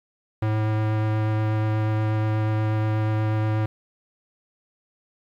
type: tone with vibrato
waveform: square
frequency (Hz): 108.2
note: A2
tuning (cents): -29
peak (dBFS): -21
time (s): 0.42-3.66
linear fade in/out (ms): 5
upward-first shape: triangle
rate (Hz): 8.3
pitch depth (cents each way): 10
effects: low-pass 2000 Hz 12 dB/octave + 9-bit